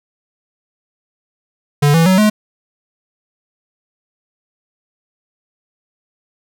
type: tone with pitch steps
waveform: square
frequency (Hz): 145.2 / 164.88 / 187.22 / 212.6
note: D3 / E3 / F#3 / G#3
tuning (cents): -19 / +1 / +21 / +41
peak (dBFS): -9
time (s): 1.82-2.3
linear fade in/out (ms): 10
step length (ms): 120
effects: none